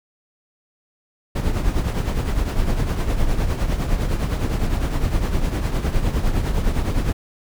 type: noise with tremolo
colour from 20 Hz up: brown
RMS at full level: -17 dBFS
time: 1.35-7.13 s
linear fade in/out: 10 ms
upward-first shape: triangle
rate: 9.8 Hz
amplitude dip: 65%
effects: none